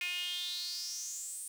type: tone with high-pass filter sweep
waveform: sawtooth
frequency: 356.1 Hz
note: F4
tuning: 34 cents sharp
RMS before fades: -39 dBFS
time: 0.01-1.48 s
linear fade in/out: 2 ms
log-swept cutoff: 2400 to 9300 Hz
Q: 7
effects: none